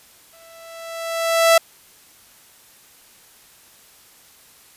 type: tone with exponential growth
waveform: sawtooth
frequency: 662 Hz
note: E5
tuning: 7 cents sharp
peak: -5 dBFS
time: 0.33-1.58 s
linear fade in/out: 5 ms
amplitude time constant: 270 ms
effects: white hiss -50 dBFS RMS until 4.76 s + resampled to 32000 Hz